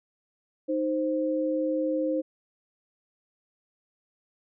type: tone pair together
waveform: sine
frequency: 310.7 / 523.3 Hz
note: D#4 / C5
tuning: -2 / 0 cents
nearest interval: major sixth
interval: 902 cents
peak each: -27 dBFS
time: 0.68-2.22 s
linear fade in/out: 20 ms
effects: none